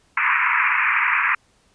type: band-pass noise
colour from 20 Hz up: white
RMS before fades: -19 dBFS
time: 0.17-1.35 s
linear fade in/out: 5 ms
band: 950 to 2500 Hz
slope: 96 dB/octave
effects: pink hiss -60 dBFS RMS until 1.74 s + resampled to 22050 Hz